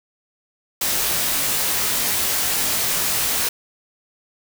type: noise with comb filter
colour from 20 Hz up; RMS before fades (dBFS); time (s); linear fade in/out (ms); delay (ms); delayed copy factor
white; -21; 0.81-3.49; 5; 20; -0.8
effects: none